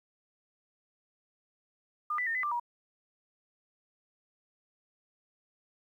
sine tone with pitch steps, 1211 / 1984 / 1826 / 2014 / 1182 / 956 Hz, D#6 / B6 / A#6 / B6 / D6 / A#5, -47 / +7 / -36 / +33 / +11 / +43 cents, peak -29 dBFS, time 2.1-2.598 s, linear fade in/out 5 ms, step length 83 ms, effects 11-bit

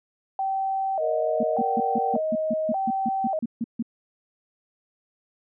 sine tone with vibrato, 697 Hz, F5, 4 cents flat, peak -23 dBFS, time 0.39-3.39 s, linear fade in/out 2 ms, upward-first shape square, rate 0.85 Hz, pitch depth 180 cents each way
sine chord, Bb augmented, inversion none, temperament just, 466.2 / 582.7 / 728.4 Hz, Bb4 / D5 / F#5, 0 / -14 / -27 cents, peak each -28 / -34 / -31 dBFS, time 0.99-2.21 s, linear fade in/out 50 ms
sine tone bursts, 231.3 Hz, A#3, 13 cents flat, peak -23 dBFS, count 14, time 1.4-3.826 s, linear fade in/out 5 ms, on 34 ms, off 150 ms
effects none

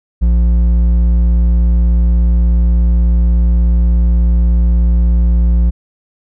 sine tone with hard clipping, 58.27 Hz, A#1, in tune, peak -9 dBFS, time 0.21-5.71 s, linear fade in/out 20 ms, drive 6 dB, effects none

